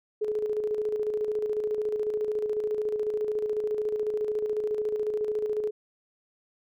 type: tone with tremolo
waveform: sine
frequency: 425.1 Hz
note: G#4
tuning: 40 cents sharp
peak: -24 dBFS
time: 0.21-5.71 s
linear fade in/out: 10 ms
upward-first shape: square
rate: 14 Hz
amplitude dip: 45%
effects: none